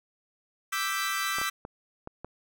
sawtooth chord, E minor seventh, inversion third, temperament equal, 1174.7 / 1318.5 / 1568 / 1975.5 Hz, D6 / E6 / G6 / B6, 0 / 0 / 0 / 0 cents, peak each -30 dBFS, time 0.72-1.5 s, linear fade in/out 10 ms
clicks, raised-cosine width 1 ms, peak -24 dBFS, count 5, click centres 1.385 / 1.415 / 1.651 / 2.074 / 2.246 s
effects none

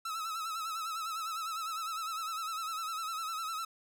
45% pulse tone with vibrato, 1304 Hz, E6, 19 cents flat, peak -35 dBFS, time 0.05-3.65 s, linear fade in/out 5 ms, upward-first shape sine, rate 9.9 Hz, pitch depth 65 cents each way, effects none

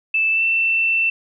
sine tone with pitch glide, 2637 to 2678 Hz, E7 to E7, 0 to +27 cents, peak -15 dBFS, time 0.14-1.1 s, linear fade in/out 5 ms, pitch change +27 cents, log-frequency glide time 0.31-0.43 s, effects none

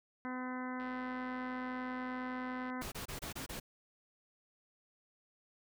harmonic tone, 253.8 Hz, B3, 47 cents sharp, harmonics 1 / 2 / 3 / 4 / 5 / 6 / 7 / 8, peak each -40 / -49 / -49 / -46 / -51 / -49 / -53 / -52 dBFS, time 0.25-2.82 s, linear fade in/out 0 ms
click train, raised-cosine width 0.3 ms, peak -38 dBFS, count 210, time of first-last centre 0.8-2.7 s, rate 110 Hz
pink noise bursts, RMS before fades -43 dBFS, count 6, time 2.81-3.6 s, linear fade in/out 10 ms, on 110 ms, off 26 ms
effects none

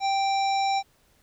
harmonic tone, 784 Hz, G5, in tune, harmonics 1 / 3 / 5 / 7 / 9, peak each -22 / -34 / -35 / -37 / -44 dBFS, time 0-0.83 s, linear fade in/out 50 ms, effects pink hiss -63 dBFS RMS until 1.22 s

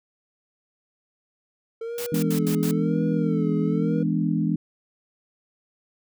triangle tone with vibrato, 450.3 Hz, A4, 40 cents sharp, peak -27 dBFS, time 1.81-4.03 s, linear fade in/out 5 ms, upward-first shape sine, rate 1 Hz, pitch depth 110 cents each way
white noise bursts, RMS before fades -34 dBFS, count 5, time 1.98-2.712 s, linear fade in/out 2 ms, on 84 ms, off 78 ms
sine chord, E dominant seventh, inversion none, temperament equal with one note detuned, 164.81 / 207.7 / 246.9 / 295.7 Hz, E3 / G#3 / B3 / D4, 0 / 0 / 0 / +12 cents, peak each -24 / -26 / -28 / -27 dBFS, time 2.12-4.56 s, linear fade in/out 5 ms
effects none

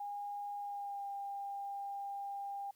sine tone with pitch glide, 815 to 799.6 Hz, G#5 to G5, -33 to +34 cents, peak -39 dBFS, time 0-2.71 s, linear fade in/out 5 ms, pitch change -33 cents, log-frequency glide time 0.57-1.07 s, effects white hiss -72 dBFS RMS until 2.75 s

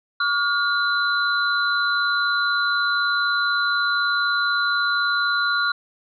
sine tone cluster, 1145 / 1421 / 4020 Hz, D6 / F6 / B7, -44 / +30 / +30 cents, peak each -25 / -20 / -26 dBFS, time 0.2-5.72 s, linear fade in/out 5 ms, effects none

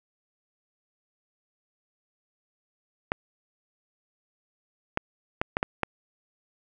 clicks, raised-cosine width 0.5 ms, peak -9 dBFS, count 6, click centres 3.119 / 4.974 / 5.415 / 5.569 / 5.629 / 5.833 s, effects none

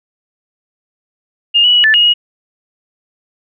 sine tone with pitch steps, 2829 / 2940 / 2923 / 1752 / 2874 / 2891 Hz, F7 / F#7 / F#7 / A6 / F7 / F#7, +22 / -12 / -22 / -8 / +49 / -41 cents, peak -6 dBFS, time 1.54-2.14 s, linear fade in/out 20 ms, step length 100 ms, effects none

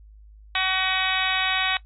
harmonic tone with a mistuned harmonic, 376.9 Hz, F#4, 32 cents sharp, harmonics 2 / 3 / 4 / 5 / 6 / 7 / 8 / 9 / 10, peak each -30 / -30 / -30 / -30 / -30 / -30 / -30 / -30 / -30 dBFS, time 0.55-1.77 s, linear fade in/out 2 ms, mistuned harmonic 7, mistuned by -55 cents, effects noise-tail reverb RT60 0.1 s tail -18 dB re dry + added 52 Hz sine -45 dBFS peak until 1.85 s

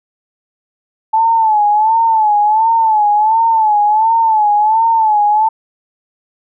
sine tone with vibrato, 870 Hz, A5, 20 cents flat, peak -8 dBFS, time 1.13-5.49 s, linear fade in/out 10 ms, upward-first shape sine, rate 1.4 Hz, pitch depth 86 cents each way, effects none

